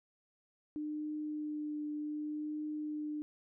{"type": "tone with vibrato", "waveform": "sine", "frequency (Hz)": 301.1, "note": "D4", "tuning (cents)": 43, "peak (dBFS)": -36, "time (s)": [0.76, 3.22], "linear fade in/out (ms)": 0, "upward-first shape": "triangle", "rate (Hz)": 0.66, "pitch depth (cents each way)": 15, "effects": []}